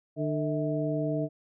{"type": "harmonic tone with a mistuned harmonic", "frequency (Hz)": 150, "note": "D3", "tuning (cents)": 37, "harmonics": [1, 2, 3, 4], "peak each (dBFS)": [-31, -31, -35, -32], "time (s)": [0.16, 1.29], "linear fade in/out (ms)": 50, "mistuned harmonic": 4, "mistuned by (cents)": 120, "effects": []}